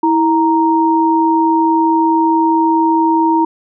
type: tone pair together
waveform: sine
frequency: 325.7 / 932.3 Hz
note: E4 / A#5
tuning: -21 / 0 cents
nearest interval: octave + tritone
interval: 1821 cents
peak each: -12 dBFS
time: 0.03-3.45 s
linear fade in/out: 5 ms
effects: none